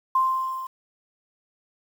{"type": "tone with level ramp", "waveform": "sine", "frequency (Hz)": 1046.5, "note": "C6", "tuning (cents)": 0, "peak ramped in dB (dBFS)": [-16, -31], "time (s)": [0.15, 0.67], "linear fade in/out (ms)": 5, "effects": ["8-bit"]}